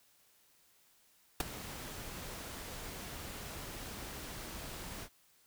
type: noise with ADSR envelope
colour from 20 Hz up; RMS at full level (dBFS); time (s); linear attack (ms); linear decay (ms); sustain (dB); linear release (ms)
pink; -29; 1.4-5.09; 4; 13; -16; 61
effects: white hiss -68 dBFS RMS until 5.46 s